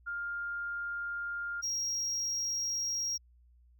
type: tone pair in turn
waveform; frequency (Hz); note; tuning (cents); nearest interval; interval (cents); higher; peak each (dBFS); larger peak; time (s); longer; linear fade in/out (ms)
sine / triangle; 1404 / 5616; F6 / F8; +9 / +9; 2 octaves; 2400; second; -34 / -30; second; 0.06-1.62 / 1.62-3.18; neither; 20
effects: added 60 Hz sine -59 dBFS peak until 3.79 s